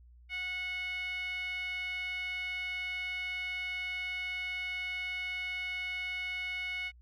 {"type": "tone with band-pass filter", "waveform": "10% pulse", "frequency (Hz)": 733, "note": "F#5", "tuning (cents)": -16, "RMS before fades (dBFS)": -37, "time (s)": [0.29, 6.92], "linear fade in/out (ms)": 50, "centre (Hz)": 2300, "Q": 5.4, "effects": ["added 60 Hz sine -54 dBFS peak until 7.01 s"]}